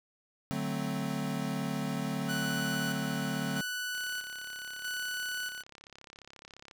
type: chord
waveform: square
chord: D dominant seventh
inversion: none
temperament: equal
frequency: 146.83 / 185 / 220 / 261.6 Hz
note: D3 / F#3 / A3 / C4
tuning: 0 / 0 / 0 / 0 cents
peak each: -38 dBFS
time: 0.51-3.61 s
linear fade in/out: 0 ms
type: tone with tremolo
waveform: sawtooth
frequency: 1485 Hz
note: F#6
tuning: 6 cents sharp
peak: -30 dBFS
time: 2.28-5.63 s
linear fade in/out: 20 ms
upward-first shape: square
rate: 0.78 Hz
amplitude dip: 50%
type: click train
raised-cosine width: 0.2 ms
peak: -32 dBFS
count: 96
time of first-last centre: 3.95-6.712 s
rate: 34.4 Hz
effects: none